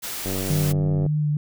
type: noise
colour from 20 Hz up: white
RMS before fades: -31 dBFS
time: 0.02-0.73 s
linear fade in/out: 20 ms
type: click train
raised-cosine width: 2 ms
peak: -16 dBFS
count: 77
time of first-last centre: 0.26-1.063 s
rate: 94.6 Hz
type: tone with vibrato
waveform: sine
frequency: 149.9 Hz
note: D3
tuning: 36 cents sharp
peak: -19 dBFS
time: 0.5-1.37 s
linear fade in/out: 2 ms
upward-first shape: sine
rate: 3.4 Hz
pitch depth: 18 cents each way
effects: none